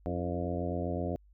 harmonic tone with a mistuned harmonic, 87.9 Hz, F2, 12 cents sharp, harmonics 1 / 2 / 3 / 4 / 5 / 6 / 7 / 8, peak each -36 / -38 / -38 / -40 / -41 / -40 / -40 / -42 dBFS, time 0.06-1.16 s, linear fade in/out 0 ms, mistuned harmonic 4, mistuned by -57 cents, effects added 50 Hz sine -57 dBFS peak until 1.33 s

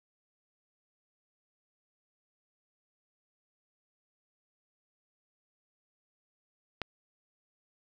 click, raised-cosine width 0.3 ms, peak -17 dBFS, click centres 6.817 s, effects none

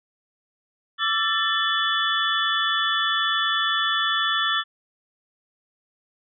sine tone cluster, 1164 / 1336 / 1765 / 3003 / 3442 Hz, D6 / E6 / A6 / F#7 / A7, -16 / +23 / +5 / +25 / -39 cents, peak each -29 / -26 / -25 / -30 / -25 dBFS, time 0.98-4.64 s, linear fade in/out 50 ms, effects none

